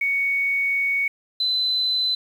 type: tone pair in turn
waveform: sine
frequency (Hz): 2229 / 4027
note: C#7 / B7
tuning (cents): +9 / +33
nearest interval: minor seventh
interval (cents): 1024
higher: second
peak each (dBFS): -19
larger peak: neither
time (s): 0.01-1.08 / 1.4-2.15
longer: first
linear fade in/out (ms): 5
effects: 8-bit